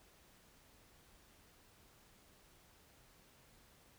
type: silence
effects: pink hiss -66 dBFS RMS until 3.98 s